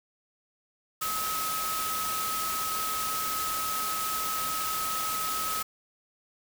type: tone in noise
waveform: sine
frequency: 1280 Hz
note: D#6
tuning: 49 cents sharp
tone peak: -31 dBFS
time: 1.01-5.63 s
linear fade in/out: 10 ms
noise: white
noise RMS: -33 dBFS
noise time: 1.01-5.63 s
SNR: -1 dB
effects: none